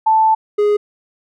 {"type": "tone pair in turn", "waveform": ["sine", "triangle"], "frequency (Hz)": [880, 415.3], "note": ["A5", "G#4"], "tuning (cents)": [0, 0], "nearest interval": "octave + minor second", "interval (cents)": 1300, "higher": "first", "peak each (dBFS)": -9, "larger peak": "neither", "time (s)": [[0.06, 0.35], [0.58, 0.77]], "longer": "first", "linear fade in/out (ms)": 10, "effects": []}